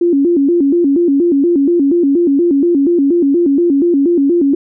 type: tone with vibrato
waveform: sine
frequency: 310.5 Hz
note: D#4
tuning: 3 cents flat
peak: -8 dBFS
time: 0.01-4.55 s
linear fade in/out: 5 ms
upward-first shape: square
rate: 4.2 Hz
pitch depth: 190 cents each way
effects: none